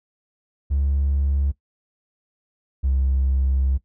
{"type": "tone pair in turn", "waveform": "triangle", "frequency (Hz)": [69.8, 66.48], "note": ["C#2", "C2"], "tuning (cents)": [13, 28], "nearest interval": "minor second", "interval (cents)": 85, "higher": "first", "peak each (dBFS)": [-15, -14], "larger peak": "second", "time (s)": [[0.7, 1.52], [2.83, 3.78]], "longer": "second", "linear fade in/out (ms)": 20, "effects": ["noise-tail reverb RT60 0.1 s tail -19 dB re dry", "tanh soft clip ceiling -13 dBFS"]}